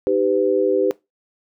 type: chord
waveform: sine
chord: Eb augmented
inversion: none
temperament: equal with one note detuned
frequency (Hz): 311.1 / 392 / 503.7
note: Eb4 / G4 / B4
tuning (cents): 0 / 0 / +34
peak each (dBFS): -24 / -18 / -19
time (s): 0.07-0.91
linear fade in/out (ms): 0
effects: noise-tail reverb RT60 0.2 s tail -20 dB re dry

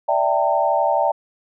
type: chord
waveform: sine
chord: E half-diminished seventh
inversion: third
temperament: equal with one note detuned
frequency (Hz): 587.3 / 659.3 / 784 / 909.5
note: D5 / E5 / G5 / Bb5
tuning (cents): 0 / 0 / 0 / -43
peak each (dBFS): -21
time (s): 0.08-1.12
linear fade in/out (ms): 10
effects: none

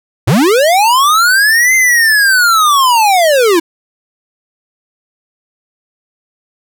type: linear two-way sweep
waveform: square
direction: up then down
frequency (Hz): 92.5 to 2093 to 314.4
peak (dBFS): -7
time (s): 0.27-3.6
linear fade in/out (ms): 10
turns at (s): 1.75
effects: none

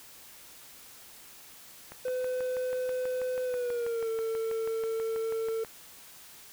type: click train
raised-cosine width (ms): 0.5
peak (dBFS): -28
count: 24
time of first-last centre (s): 1.92-5.648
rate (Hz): 6.17
type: tone with pitch glide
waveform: triangle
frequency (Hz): 507 to 449.1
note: B4 to A4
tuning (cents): +45 to +35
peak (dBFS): -27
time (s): 2.05-5.64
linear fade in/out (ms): 5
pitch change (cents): -210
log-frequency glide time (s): 3.44-4.1
effects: white hiss -51 dBFS RMS until 6.52 s

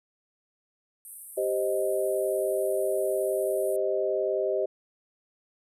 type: band-pass noise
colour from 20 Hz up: pink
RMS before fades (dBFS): -45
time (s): 1.05-3.76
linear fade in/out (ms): 0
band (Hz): 8700 to 13000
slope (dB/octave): 96
type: chord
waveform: sine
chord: C minor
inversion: second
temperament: equal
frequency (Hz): 392 / 523.3 / 622.3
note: G4 / C5 / Eb5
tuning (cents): 0 / 0 / 0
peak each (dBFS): -28 / -30 / -28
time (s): 1.37-4.66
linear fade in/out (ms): 10
effects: none

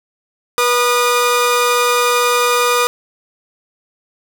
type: tone pair together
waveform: sawtooth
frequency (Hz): 486.6 / 1222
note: B4 / D#6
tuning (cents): -26 / -32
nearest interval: octave + major third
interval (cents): 1594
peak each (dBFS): -11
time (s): 0.58-2.87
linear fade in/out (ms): 0
effects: none

